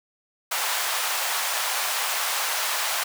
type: high-pass noise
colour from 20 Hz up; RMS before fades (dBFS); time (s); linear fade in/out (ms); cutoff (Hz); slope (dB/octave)
pink; -26; 0.51-3.04; 10; 730; 24
effects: none